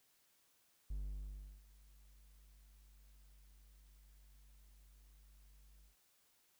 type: tone with ADSR envelope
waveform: triangle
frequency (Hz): 49.58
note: G1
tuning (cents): +20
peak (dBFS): -37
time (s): 0.9-5.96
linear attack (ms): 7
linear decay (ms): 710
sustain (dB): -22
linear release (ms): 120
effects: white hiss -74 dBFS RMS until 6.59 s